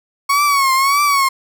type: tone with vibrato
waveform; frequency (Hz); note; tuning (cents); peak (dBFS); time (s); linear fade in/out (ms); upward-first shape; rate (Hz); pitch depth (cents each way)
35% pulse; 1108.7; C#6; 0; -10; 0.29-1.29; 10; triangle; 1.7; 100
effects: none